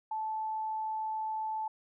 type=tone; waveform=sine; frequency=873 Hz; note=A5; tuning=14 cents flat; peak=-32 dBFS; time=0.11-1.68 s; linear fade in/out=5 ms; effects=none